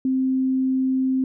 sine tone, 261.6 Hz, C4, in tune, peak -18 dBFS, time 0.05-1.24 s, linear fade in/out 2 ms, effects none

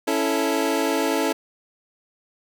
25% pulse chord, A major, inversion first, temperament equal, 277.2 / 329.6 / 440 Hz, C#4 / E4 / A4, 0 / 0 / 0 cents, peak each -21 dBFS, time 0.07-1.33 s, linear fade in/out 10 ms, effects none

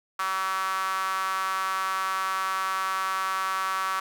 sawtooth tone with high-pass filter, 190 Hz, F#3, 46 cents sharp, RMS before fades -28 dBFS, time 0.19-4 s, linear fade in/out 5 ms, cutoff 1200 Hz, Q 6.2, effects none

